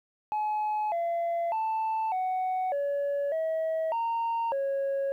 sine tone with pitch steps, 850 / 681 / 883 / 744 / 567 / 643 / 922 / 550 Hz, G#5 / F5 / A5 / F#5 / C#5 / E5 / A#5 / C#5, +40 / -44 / +6 / +9 / +39 / -43 / -19 / -14 cents, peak -24 dBFS, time 0.32-5.12 s, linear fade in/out 0 ms, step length 600 ms, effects tanh soft clip ceiling -25 dBFS + 11-bit

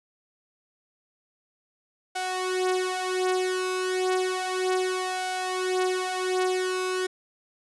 sawtooth tone with flanger, 370 Hz, F#4, in tune, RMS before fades -27 dBFS, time 2.15-7.07 s, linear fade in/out 10 ms, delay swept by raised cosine 1.4 to 6.2 ms, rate 0.32 Hz, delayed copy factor +0.75, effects resampled to 24000 Hz

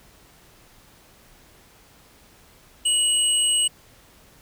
sine tone pair together, 2914 / 8314 Hz, F#7 / C9, -27 / -12 cents, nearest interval octave + tritone, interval 1815 cents, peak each -19 dBFS, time 2.85-3.68 s, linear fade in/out 10 ms, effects tanh soft clip ceiling -13 dBFS + pink hiss -53 dBFS RMS until 4.41 s

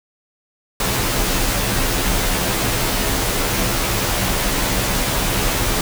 pink noise with comb filter, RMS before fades -19 dBFS, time 0.8-5.81 s, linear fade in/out 2 ms, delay 13 ms, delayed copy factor -0.9, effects none

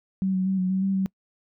sine tone with pitch steps, 190.6 / 186.7 / 191.3 / 184.5 / 189.6 / 194.1 / 191.2 Hz, G3 / F#3 / G3 / F#3 / F#3 / G3 / G3, -48 / +16 / -42 / -5 / +43 / -17 / -43 cents, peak -21 dBFS, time 0.22-1.06 s, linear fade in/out 0 ms, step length 120 ms, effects noise-tail reverb RT60 0.1 s tail -25 dB re dry

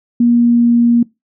sine tone with pitch glide, 238 to 236.6 Hz, A#3 to A#3, +36 to +26 cents, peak -7 dBFS, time 0.2-1.03 s, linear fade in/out 5 ms, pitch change -10 cents, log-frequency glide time 0.3-0.72 s, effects noise-tail reverb RT60 0.2 s tail -22 dB re dry

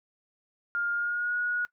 sine tone with pitch glide, 1409 to 1452.8 Hz, F6 to F#6, +15 to -32 cents, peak -26 dBFS, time 0.75-1.65 s, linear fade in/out 0 ms, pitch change +53 cents, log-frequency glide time 0.93-1.35 s, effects noise-tail reverb RT60 0.1 s tail -20 dB re dry

